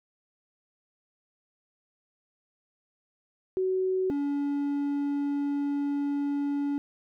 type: tone pair in turn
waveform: sine / triangle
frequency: 374.6 / 284.9 Hz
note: F#4 / C#4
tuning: +21 / +48 cents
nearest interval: perfect fourth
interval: 473 cents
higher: first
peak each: -24 dBFS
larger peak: neither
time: 3.57-4.1 / 4.1-6.78 s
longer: second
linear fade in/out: 0 ms
effects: none